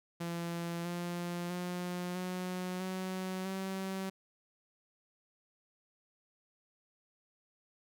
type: tone with pitch steps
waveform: sawtooth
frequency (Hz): 170.3 / 174.28 / 178.35 / 182.52 / 186.79 / 191.16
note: F3 / F3 / F3 / F#3 / F#3 / G3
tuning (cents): -43 / -3 / +37 / -23 / +17 / -43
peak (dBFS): -32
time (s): 0.2-4.1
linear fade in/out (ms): 10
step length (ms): 650
effects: none